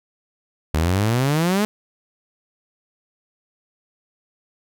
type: exponential sweep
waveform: sawtooth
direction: up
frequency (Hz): 74.4 to 217.3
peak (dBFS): -13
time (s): 0.74-1.65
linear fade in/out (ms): 0
effects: none